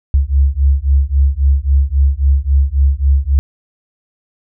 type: beating tone pair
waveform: sine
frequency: 67.3 / 71 Hz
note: C2 / C#2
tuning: +49 / +42 cents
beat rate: 3.7 Hz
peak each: -12 dBFS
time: 0.14-3.39 s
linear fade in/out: 0 ms
effects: none